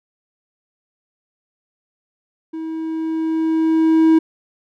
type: tone with level ramp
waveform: triangle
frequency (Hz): 321.2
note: E4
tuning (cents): -45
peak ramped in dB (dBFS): -23 to -6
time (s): 2.53-4.19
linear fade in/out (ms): 10
effects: none